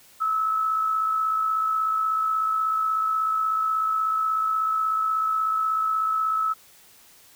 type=tone with amplitude modulation; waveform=sine; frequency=1299 Hz; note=E6; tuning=26 cents flat; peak=-19 dBFS; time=0.2-6.54 s; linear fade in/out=20 ms; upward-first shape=sine; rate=56.4 Hz; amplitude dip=40%; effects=white hiss -53 dBFS RMS until 7.35 s